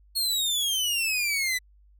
sawtooth exponential sweep, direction down, 4339 to 1975.5 Hz, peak -21 dBFS, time 0.15-1.59 s, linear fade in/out 20 ms, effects added 50 Hz sine -54 dBFS peak until 1.99 s

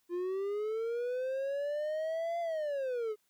triangle linear two-way sweep, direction up then down, 344.8 to 688 to 415.3 Hz, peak -30 dBFS, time 0.09-3.16 s, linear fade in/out 50 ms, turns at 2.4 s, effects white hiss -75 dBFS RMS until 3.29 s

